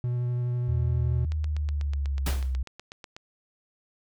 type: tone with vibrato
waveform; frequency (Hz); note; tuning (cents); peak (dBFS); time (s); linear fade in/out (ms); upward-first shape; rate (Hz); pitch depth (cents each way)
triangle; 122.3; B2; -16; -23; 0.04-1.25; 0; sine; 12; 11
type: linear sweep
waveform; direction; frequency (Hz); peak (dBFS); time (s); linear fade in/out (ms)
sine; down; 84.2 to 63.7; -25; 0.68-2.63; 5
type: click train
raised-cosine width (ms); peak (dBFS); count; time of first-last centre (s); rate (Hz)
0.2; -24; 16; 1.32-3.165; 8.13
type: noise with exponential decay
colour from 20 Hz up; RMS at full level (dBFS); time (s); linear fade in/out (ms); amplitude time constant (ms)
pink; -28; 2.26-2.56; 5; 64
effects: none